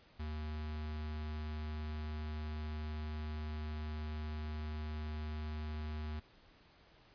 square tone with notch filter, 76.6 Hz, D#2, 27 cents flat, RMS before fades -41 dBFS, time 0.19-6.2 s, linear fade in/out 10 ms, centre 510 Hz, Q 1.9, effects pink hiss -64 dBFS RMS until 7.14 s + resampled to 11025 Hz

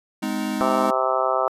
square chord, Ab major, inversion none, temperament equal with one note detuned, 207.7 / 254.9 / 311.1 Hz, Ab3 / C4 / Eb4, 0 / -45 / 0 cents, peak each -28 / -29 / -29 dBFS, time 0.22-0.91 s, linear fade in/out 10 ms
harmonic tone, 130.4 Hz, C3, 5 cents flat, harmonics 3 / 4 / 5 / 6 / 7 / 8 / 9 / 10, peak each -30 / -26 / -24 / -27 / -29 / -30 / -27 / -26 dBFS, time 0.61-1.48 s, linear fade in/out 0 ms
effects resampled to 32000 Hz

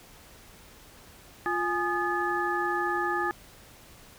sine tone cluster, 350.8 / 832 / 1231 / 1720 Hz, F4 / G#5 / D#6 / A6, +8 / +3 / -19 / -40 cents, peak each -31 dBFS, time 1.46-3.31 s, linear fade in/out 0 ms, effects pink hiss -52 dBFS RMS until 4.18 s

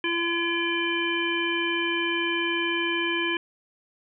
harmonic tone, 339.6 Hz, F4, 48 cents flat, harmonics 1 / 3 / 5 / 7 / 9, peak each -28 / -33 / -30 / -29 / -31 dBFS, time 0.04-3.37 s, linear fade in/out 2 ms, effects none

